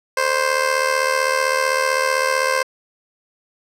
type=tone with amplitude modulation; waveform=15% pulse; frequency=523.3 Hz; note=C5; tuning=in tune; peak=-7 dBFS; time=0.17-2.63 s; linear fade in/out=5 ms; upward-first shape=sine; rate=75.7 Hz; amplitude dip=70%; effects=low-pass 10000 Hz 12 dB/octave